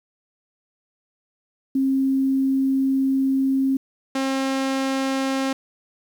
sine / sawtooth tone pair in turn, 267.9 / 267.9 Hz, C4 / C4, +41 / +41 cents, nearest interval unison, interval 0 cents, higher neither, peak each -17 dBFS, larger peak neither, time 1.75-3.77 / 4.15-5.53 s, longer first, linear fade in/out 5 ms, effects low-pass 8000 Hz 12 dB/octave + 8-bit

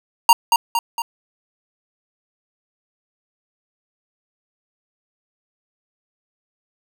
square tone with echo, 932.3 Hz, A#5, in tune, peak -7 dBFS, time 0.29-0.33 s, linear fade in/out 2 ms, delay 230 ms, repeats 3, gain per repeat -5 dB, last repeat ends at 1.02 s, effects none

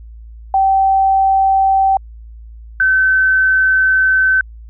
sine tone pair in turn, 774 / 1531.1 Hz, G5 / G6, -22 / -41 cents, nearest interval octave, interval 1181 cents, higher second, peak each -9 dBFS, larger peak neither, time 0.54-1.97 / 2.8-4.41 s, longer second, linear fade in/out 2 ms, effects added 56 Hz sine -32 dBFS peak until 4.69 s

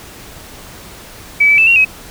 sine tone with pitch steps, 2291 / 2307 / 2636 / 2743 / 2547 Hz, D7 / D7 / E7 / F7 / D#7, -44 / -31 / -1 / -32 / +40 cents, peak -6 dBFS, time 1.4-1.85 s, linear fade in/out 10 ms, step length 90 ms, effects pink hiss -35 dBFS RMS until 2.1 s

